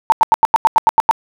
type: tone bursts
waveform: sine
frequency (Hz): 897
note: A5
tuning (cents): +33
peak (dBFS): -5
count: 10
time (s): 0.1-1.111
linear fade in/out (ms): 0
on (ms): 21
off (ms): 89
effects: none